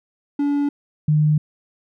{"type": "tone pair in turn", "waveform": ["triangle", "sine"], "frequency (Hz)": [286.6, 151.82], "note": ["D4", "D#3"], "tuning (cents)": [-42, -42], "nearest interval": "major seventh", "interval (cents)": 1100, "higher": "first", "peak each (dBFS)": [-15, -13], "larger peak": "second", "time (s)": [[0.39, 0.69], [1.08, 1.38]], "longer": "neither", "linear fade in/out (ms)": 5, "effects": []}